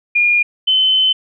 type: tone pair in turn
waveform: sine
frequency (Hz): 2423 / 3053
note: D#7 / G7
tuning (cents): -47 / -46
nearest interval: major third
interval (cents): 401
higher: second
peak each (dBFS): -10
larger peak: neither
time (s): 0.15-0.43 / 0.67-1.13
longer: second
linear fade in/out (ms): 10
effects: none